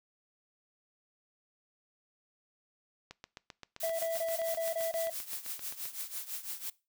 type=click train; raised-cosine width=0.2 ms; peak=-28 dBFS; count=22; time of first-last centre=3.11-5.855 s; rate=7.65 Hz
type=noise with tremolo; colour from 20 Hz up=blue; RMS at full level=-37 dBFS; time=3.8-6.7 s; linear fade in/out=5 ms; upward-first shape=triangle; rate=6 Hz; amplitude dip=85%
type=tone bursts; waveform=triangle; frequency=659.3 Hz; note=E5; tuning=in tune; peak=-28 dBFS; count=7; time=3.83-5.1 s; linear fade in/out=5 ms; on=160 ms; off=25 ms
effects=noise-tail reverb RT60 0.3 s tail -22 dB re dry